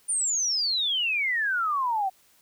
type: exponential sweep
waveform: sine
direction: down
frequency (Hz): 9397 to 740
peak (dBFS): -23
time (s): 0.08-2.1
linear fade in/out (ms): 20
effects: white hiss -61 dBFS RMS until 2.41 s